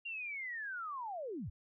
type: linear sweep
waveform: sine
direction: down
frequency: 2800 to 62.9 Hz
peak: -39 dBFS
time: 0.05-1.5 s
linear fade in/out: 10 ms
effects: none